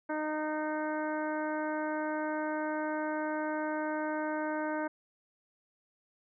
harmonic tone, 307.2 Hz, D#4, 22 cents flat, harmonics 1 / 2 / 3 / 4 / 5 / 6 / 7, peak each -35 / -36 / -38 / -45 / -40 / -49 / -51 dBFS, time 0.09-4.88 s, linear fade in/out 10 ms, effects none

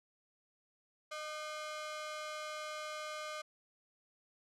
sawtooth ring-modulated tone, 914 Hz, A#5, 34 cents flat, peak -34 dBFS, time 1.11-3.42 s, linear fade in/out 10 ms, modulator 301 Hz, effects low-pass 8000 Hz 12 dB/octave

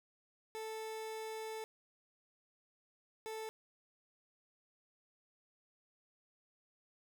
30% pulse tone bursts at uneven times, 440 Hz, A4, in tune, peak -39 dBFS, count 2, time 0.55-1.64 / 3.26-3.49 s, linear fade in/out 0 ms, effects none

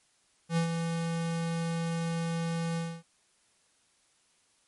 square tone with ADSR envelope, 166.5 Hz, E3, 18 cents sharp, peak -24 dBFS, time 0.49-3.03 s, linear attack 81 ms, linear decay 100 ms, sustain -6 dB, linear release 260 ms, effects white hiss -68 dBFS RMS until 4.67 s + MP3 48 kbps

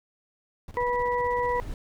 brown noise with tremolo, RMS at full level -39 dBFS, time 0.68-1.64 s, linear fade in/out 2 ms, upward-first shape square, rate 16 Hz, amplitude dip 75%
brown noise with exponential growth, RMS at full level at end -34 dBFS, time 0.72-1.74 s, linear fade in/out 1 ms, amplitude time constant 220 ms
harmonic tone, 488.7 Hz, B4, 18 cents flat, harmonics 1 / 2 / 4, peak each -27 / -26 / -34 dBFS, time 0.77-1.6 s, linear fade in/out 0 ms
effects none

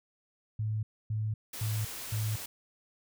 sine tone bursts, 108.2 Hz, A2, 29 cents flat, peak -29 dBFS, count 4, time 0.59-2.36 s, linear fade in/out 5 ms, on 240 ms, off 270 ms
white noise, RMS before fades -41 dBFS, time 1.53-2.46 s, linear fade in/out 5 ms
effects none

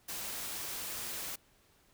white noise, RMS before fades -40 dBFS, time 0.08-1.36 s, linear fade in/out 10 ms, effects pink hiss -67 dBFS RMS until 1.93 s

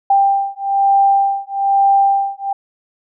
sine beating tone pair, 790 / 791.1 Hz, G5 / G5, +13 / +16 cents, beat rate 1.1 Hz, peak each -14 / -14 dBFS, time 0.1-2.53 s, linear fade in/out 5 ms, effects none

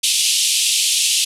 pink band-pass noise, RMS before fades -17 dBFS, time 0.03-1.25 s, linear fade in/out 10 ms, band 2700 to 11000 Hz, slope 48 dB/octave, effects none

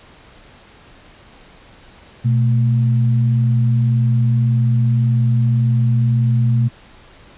sine tone pair together, 121.77 / 220 Hz, B2 / A3, -24 / 0 cents, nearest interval minor seventh, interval 1024 cents, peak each -12 / -23 dBFS, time 2.24-6.69 s, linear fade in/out 20 ms, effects pink hiss -45 dBFS RMS until 7.37 s + resampled to 8000 Hz

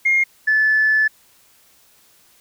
sine tone pair in turn, 2133 / 1738 Hz, C7 / A6, +33 / -22 cents, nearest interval major third, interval 355 cents, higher first, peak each -12 / -12 dBFS, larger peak neither, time 0.05-0.24 / 0.47-1.08 s, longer second, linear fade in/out 10 ms, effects tanh soft clip ceiling -8 dBFS + white hiss -54 dBFS RMS until 2.4 s

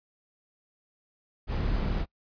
brown noise, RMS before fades -28 dBFS, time 1.47-2.06 s, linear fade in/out 50 ms, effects noise-tail reverb RT60 0.1 s tail -24 dB re dry + resampled to 11025 Hz

